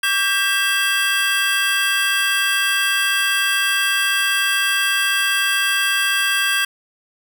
square tone cluster, 1151 / 1592 / 1959 / 2672 / 3263 Hz, D6 / G6 / B6 / E7 / G#7, -35 / +26 / -15 / +23 / -31 cents, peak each -29 / -20 / -29 / -24 / -23 dBFS, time 0.03-6.65 s, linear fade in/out 5 ms, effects none

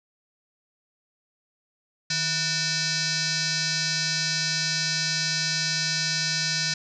sine tone with frequency modulation, 155.56 Hz, D#3, in tune, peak -23 dBFS, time 2.1-6.74 s, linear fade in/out 5 ms, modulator 820 Hz, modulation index 7.2, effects none

